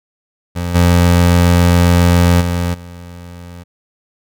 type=tone with level steps; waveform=25% pulse; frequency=87.31 Hz; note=F2; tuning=in tune; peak=-14 / -4 / -11 / -27 dBFS; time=0.55-3.64 s; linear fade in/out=20 ms; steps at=0.74 / 2.4 / 2.73 s; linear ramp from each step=20 ms; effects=none